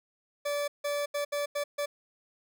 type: tone bursts at uneven times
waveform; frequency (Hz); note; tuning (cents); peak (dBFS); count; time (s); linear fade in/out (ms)
40% pulse; 579; D5; -25; -28; 6; 0.45-0.68 / 0.84-1.06 / 1.14-1.25 / 1.32-1.46 / 1.55-1.64 / 1.78-1.86; 10
effects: none